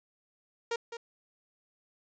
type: tone with echo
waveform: sawtooth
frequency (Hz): 466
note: A#4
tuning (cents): -1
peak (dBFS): -26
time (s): 0.71-0.76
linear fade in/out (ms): 5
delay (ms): 210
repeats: 1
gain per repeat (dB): -9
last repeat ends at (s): 0.97
effects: resampled to 16000 Hz